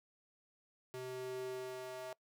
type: tone with high-pass filter sweep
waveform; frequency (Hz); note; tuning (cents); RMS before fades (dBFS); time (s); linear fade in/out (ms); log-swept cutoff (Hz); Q
square; 128.1; C3; -36; -44; 0.94-2.13; 0; 270 to 600; 3
effects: noise-tail reverb RT60 0.1 s tail -23 dB re dry